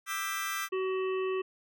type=chord; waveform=sawtooth; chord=E minor seventh; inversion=third; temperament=just; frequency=1186.7 / 1318.5 / 1582.2 / 1977.8 Hz; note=D6 / E6 / G6 / B6; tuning=+18 / 0 / +16 / +2 cents; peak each=-34 dBFS; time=0.06-0.69 s; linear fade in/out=50 ms
type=harmonic tone; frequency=376.8 Hz; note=F#4; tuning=32 cents sharp; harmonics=1 / 3 / 5 / 7 / 8; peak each=-29 / -39 / -47 / -43 / -51 dBFS; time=0.72-1.42 s; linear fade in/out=10 ms
effects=none